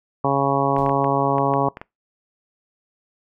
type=harmonic tone; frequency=138.5 Hz; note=C#3; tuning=1 cent flat; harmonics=1 / 2 / 3 / 4 / 5 / 6 / 7 / 8; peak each=-25 / -25 / -25 / -25 / -25 / -25 / -25 / -25 dBFS; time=0.24-1.69 s; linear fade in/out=5 ms
type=clicks; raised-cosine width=0.5 ms; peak=-18 dBFS; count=8; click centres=0.765 / 0.863 / 0.894 / 1.044 / 1.383 / 1.538 / 1.771 / 1.815 s
type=noise with exponential decay; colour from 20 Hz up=brown; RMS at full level=-33 dBFS; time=0.78-1.14 s; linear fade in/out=2 ms; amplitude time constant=77 ms
effects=noise-tail reverb RT60 0.2 s tail -23 dB re dry